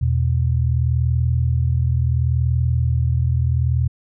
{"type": "tone pair together", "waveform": "sine", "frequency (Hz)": [81.7, 122.41], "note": ["E2", "B2"], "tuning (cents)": [-15, -15], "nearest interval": "perfect fifth", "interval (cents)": 700, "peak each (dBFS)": -18, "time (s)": [0.01, 3.88], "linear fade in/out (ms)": 10, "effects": []}